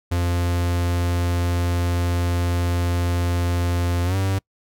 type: tone with pitch glide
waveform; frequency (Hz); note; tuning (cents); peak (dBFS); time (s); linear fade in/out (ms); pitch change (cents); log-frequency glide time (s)
45% pulse; 87.31 to 96.32; F2 to G2; 0 to -30; -19; 0.11-4.39; 10; +170; 4.05-4.16
effects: noise-tail reverb RT60 0.1 s tail -26 dB re dry